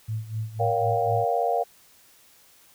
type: tone with tremolo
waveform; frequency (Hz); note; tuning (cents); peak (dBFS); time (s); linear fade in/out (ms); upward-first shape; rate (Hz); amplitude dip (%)
sine; 110; A2; 0; -25; 0.08-1.25; 10; sine; 4; 80
type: chord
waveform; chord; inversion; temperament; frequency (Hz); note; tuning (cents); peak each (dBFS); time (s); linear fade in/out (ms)
sine; G half-diminished seventh; first; just; 470.4 / 564.5 / 705.6 / 784; Bb4 / Db5 / F5 / G5; +16 / +31 / +18 / 0; -27 / -29 / -24 / -29; 0.59-1.64; 20
effects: white hiss -56 dBFS RMS until 2.74 s